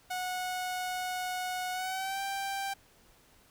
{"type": "tone with pitch glide", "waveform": "sawtooth", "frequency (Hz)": [733, 785.6], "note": ["F#5", "G5"], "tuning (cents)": [-16, 4], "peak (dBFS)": -29, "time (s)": [0.1, 2.74], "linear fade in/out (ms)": 10, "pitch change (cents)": 120, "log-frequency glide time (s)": [1.72, 2.21], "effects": ["pink hiss -62 dBFS RMS until 3.5 s"]}